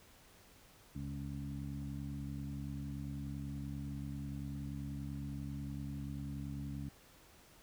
harmonic tone with a mistuned harmonic, 70.3 Hz, C#2, 25 cents sharp, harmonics 1 / 2 / 3 / 4, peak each -46 / -43 / -47 / -47 dBFS, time 0.95-6.89 s, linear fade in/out 5 ms, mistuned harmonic 1, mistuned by +70 cents, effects pink hiss -62 dBFS RMS until 7.62 s

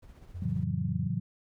brown noise with tremolo, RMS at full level -50 dBFS, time 0.02-0.64 s, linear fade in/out 10 ms, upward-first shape sine, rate 15 Hz, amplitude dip 40%
sine tone, 88.5 Hz, F2, 23 cents sharp, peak -36 dBFS, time 0.34-1.08 s, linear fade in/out 10 ms
sine chord, F# minor seventh, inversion first, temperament just, 111 / 138.75 / 166.5 / 185 Hz, A2 / C#3 / E3 / F#3, +16 / +2 / +18 / 0 cents, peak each -34 dBFS, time 0.42-1.2 s, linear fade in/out 5 ms
effects none

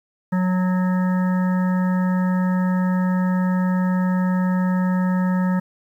harmonic tone, 183.7 Hz, F#3, 12 cents flat, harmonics 1 / 3 / 5 / 7 / 9 / 10, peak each -17 / -32 / -31 / -35 / -37 / -38 dBFS, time 0.32-5.6 s, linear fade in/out 10 ms, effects 9-bit

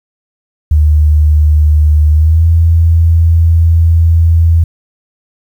sine tone with pitch glide, 75.9 to 82.77 Hz, D#2 to E2, -42 to +8 cents, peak -4 dBFS, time 0.71-4.64 s, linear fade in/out 5 ms, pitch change +150 cents, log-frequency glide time 2.1-2.46 s, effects 7-bit

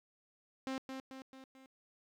sawtooth tone with echo, 264.6 Hz, C4, 20 cents sharp, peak -33 dBFS, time 0.67-0.78 s, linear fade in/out 0 ms, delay 220 ms, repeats 4, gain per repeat -5 dB, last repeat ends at 1.66 s, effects low-pass 6000 Hz 12 dB/octave + 12-bit

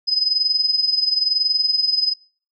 sine tone with amplitude modulation, 5030 Hz, D#8, 18 cents sharp, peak -13 dBFS, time 0.07-2.14 s, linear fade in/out 20 ms, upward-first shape sine, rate 21 Hz, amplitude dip 70%, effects noise-tail reverb RT60 0.4 s tail -21 dB re dry

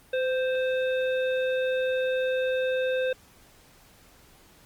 harmonic tone with a mistuned harmonic, 523.3 Hz, C5, in tune, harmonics 1 / 3 / 5 / 7, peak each -24 / -34 / -38 / -41 dBFS, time 0.13-3.13 s, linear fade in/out 5 ms, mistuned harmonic 1, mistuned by -30 cents, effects pink hiss -56 dBFS RMS until 4.65 s + Opus 32 kbps

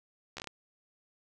slowing click train, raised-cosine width 0.2 ms, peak -23 dBFS, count 6, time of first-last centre 0.37-0.473 s, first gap 13 ms, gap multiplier 1.23, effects none

